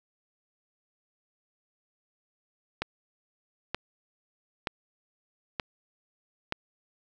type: click train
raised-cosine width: 0.3 ms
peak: -13 dBFS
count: 5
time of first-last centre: 2.82-6.524 s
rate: 1.08 Hz
effects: none